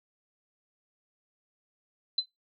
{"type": "tone with exponential decay", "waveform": "sine", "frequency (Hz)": 4046, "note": "B7", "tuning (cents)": 41, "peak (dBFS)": -20, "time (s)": [2.18, 2.26], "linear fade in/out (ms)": 5, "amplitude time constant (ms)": 16, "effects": ["noise-tail reverb RT60 0.2 s tail -25 dB re dry"]}